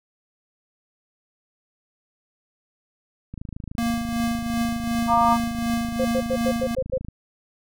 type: click train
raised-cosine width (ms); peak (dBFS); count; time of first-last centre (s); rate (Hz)
5; -22; 101; 3.34-7.085; 26.7
type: tone with tremolo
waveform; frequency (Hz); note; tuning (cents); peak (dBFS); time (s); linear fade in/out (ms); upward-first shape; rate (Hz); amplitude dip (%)
square; 233.1; A#3; 0; -21; 3.78-6.75; 2; triangle; 2.7; 60
type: chord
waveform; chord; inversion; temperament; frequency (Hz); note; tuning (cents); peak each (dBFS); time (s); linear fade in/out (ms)
sine; Bb major; second; equal with one note detuned; 698.5 / 932.3 / 1187.6; F5 / Bb5 / D6; 0 / 0 / +19; -20; 5.07-5.38; 50
type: tone bursts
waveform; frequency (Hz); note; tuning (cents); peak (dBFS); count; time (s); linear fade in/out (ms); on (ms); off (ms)
sine; 522; C5; -4; -20; 7; 5.99-6.982; 10; 62; 93
effects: none